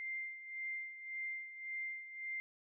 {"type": "tone with tremolo", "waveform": "sine", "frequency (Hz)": 2096, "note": "C7", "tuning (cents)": 2, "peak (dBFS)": -38, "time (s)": [0, 2.4], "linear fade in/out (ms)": 0, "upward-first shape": "sine", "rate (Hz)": 1.8, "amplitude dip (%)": 70, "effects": []}